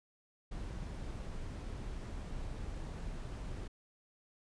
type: noise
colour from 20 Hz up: brown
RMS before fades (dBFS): -42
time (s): 0.51-3.68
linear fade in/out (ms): 10
effects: resampled to 22050 Hz